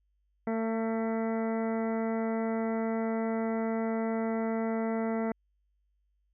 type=harmonic tone with a mistuned harmonic; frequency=224.7 Hz; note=A3; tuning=37 cents sharp; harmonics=1 / 2 / 3 / 4 / 5 / 6 / 7 / 8 / 9 / 10; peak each=-30 / -34 / -36 / -42 / -50 / -45 / -52 / -55 / -46 / -57 dBFS; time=0.47-5.32 s; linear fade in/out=2 ms; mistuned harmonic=9; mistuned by=-25 cents; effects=added 50 Hz sine -70 dBFS peak until 6.33 s